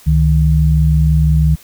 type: tone pair together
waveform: sine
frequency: 69.09 / 155.1 Hz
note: C#2 / D#3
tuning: -5 / -5 cents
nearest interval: octave + major second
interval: 1400 cents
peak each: -11 / -11 dBFS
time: 0.06-1.56 s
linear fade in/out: 20 ms
effects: white hiss -43 dBFS RMS until 1.63 s